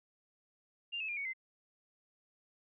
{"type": "tone with pitch steps", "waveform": "sine", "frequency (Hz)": [2794, 2592, 2404, 2230, 2069], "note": ["F7", "E7", "D7", "C#7", "C7"], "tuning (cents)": [0, -30, 40, 10, -20], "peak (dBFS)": -36, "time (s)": [0.92, 1.335], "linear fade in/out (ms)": 20, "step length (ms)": 83, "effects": []}